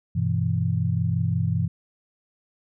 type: chord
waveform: sine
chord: E minor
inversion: first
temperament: equal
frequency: 98 / 123.47 / 164.81 Hz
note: G2 / B2 / E3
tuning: 0 / 0 / 0 cents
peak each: -25 dBFS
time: 0.15-1.68 s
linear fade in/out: 10 ms
effects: none